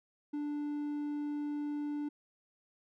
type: tone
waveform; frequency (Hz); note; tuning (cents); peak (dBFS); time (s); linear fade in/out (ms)
triangle; 293.7; D4; 0; -32; 0.33-2.09; 10
effects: none